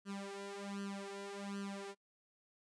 sawtooth tone with flanger, 199 Hz, G3, 26 cents sharp, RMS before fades -45 dBFS, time 0.05-1.95 s, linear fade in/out 50 ms, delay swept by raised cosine 0.66 to 2.96 ms, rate 1.3 Hz, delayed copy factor +1, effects noise-tail reverb RT60 0.1 s tail -25 dB re dry + resampled to 22050 Hz

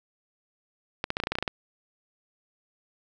clicks, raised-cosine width 0.3 ms, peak -11 dBFS, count 11, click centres 1.041 / 1.104 / 1.169 / 1.201 / 1.237 / 1.271 / 1.32 / 1.354 / 1.386 / 1.426 / 1.478 s, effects none

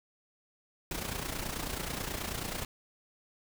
pink noise with amplitude modulation, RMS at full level -34 dBFS, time 0.91-2.65 s, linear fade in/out 2 ms, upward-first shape sine, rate 29.3 Hz, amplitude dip 65%, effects none

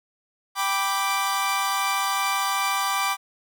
sawtooth chord, G major, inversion none, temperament equal, 784 / 987.8 / 1174.7 Hz, G5 / B5 / D6, 0 / 0 / 0 cents, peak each -24 / -25 / -21 dBFS, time 0.55-3.17 s, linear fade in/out 50 ms, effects none

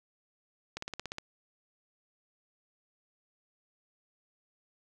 slowing click train, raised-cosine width 0.2 ms, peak -20 dBFS, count 8, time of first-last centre 0.77-1.184 s, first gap 54 ms, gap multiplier 1.03, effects none

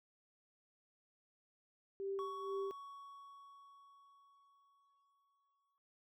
sine tone with tremolo, 392 Hz, G4, in tune, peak -37 dBFS, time 2-2.71 s, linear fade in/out 0 ms, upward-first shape sine, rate 2.1 Hz, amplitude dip 75%
triangle tone with exponential decay, 1117 Hz, C#6, 13 cents sharp, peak -40 dBFS, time 2.19-5.78 s, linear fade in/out 0 ms, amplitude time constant 780 ms
effects none

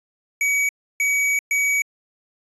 square tone bursts at uneven times, 2267 Hz, C#7, 38 cents sharp, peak -18 dBFS, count 3, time 0.41-0.69 / 1-1.39 / 1.51-1.82 s, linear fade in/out 2 ms, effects resampled to 24000 Hz

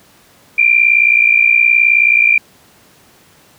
sine tone pair together, 2349 / 2408 Hz, D7 / D7, 0 / +43 cents, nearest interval unison, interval 43 cents, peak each -10 dBFS, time 0.58-2.38 s, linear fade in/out 5 ms, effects pink hiss -47 dBFS RMS until 3.58 s + high-pass 100 Hz 12 dB/octave

